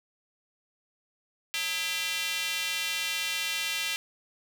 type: tone with high-pass filter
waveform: square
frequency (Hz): 182.3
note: F#3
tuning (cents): -25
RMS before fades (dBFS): -31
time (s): 1.54-3.96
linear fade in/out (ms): 0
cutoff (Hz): 2600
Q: 2
effects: none